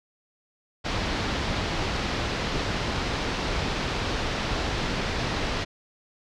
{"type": "low-pass noise", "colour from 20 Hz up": "pink", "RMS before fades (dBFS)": -28, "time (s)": [0.84, 5.65], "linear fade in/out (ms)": 20, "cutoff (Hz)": 5100, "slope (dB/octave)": 24, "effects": []}